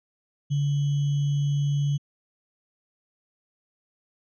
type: tone with sample-and-hold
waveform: sine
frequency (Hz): 143.2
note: D3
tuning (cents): -43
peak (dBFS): -21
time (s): 0.5-1.98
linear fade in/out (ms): 20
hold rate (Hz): 3150
effects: resampled to 16000 Hz